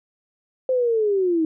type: linear sweep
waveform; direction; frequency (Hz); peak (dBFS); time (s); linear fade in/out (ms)
sine; down; 523.3 to 311.1; -17; 0.69-1.45; 2
effects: none